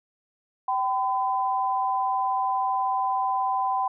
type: tone pair together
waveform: sine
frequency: 772.6 / 1011 Hz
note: G5 / B5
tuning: -25 / +40 cents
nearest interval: perfect fourth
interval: 465 cents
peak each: -25 dBFS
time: 0.68-3.88 s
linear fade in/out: 5 ms
effects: none